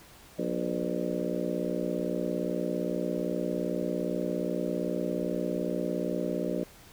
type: harmonic tone with a mistuned harmonic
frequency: 60 Hz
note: B1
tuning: 49 cents flat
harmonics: 3 / 4 / 5 / 6 / 7 / 8 / 9 / 10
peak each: -35 / -36 / -35 / -36 / -38 / -38 / -38 / -37 dBFS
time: 0.38-6.64 s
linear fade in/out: 10 ms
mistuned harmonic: 9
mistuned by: -57 cents
effects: pink hiss -53 dBFS RMS until 6.92 s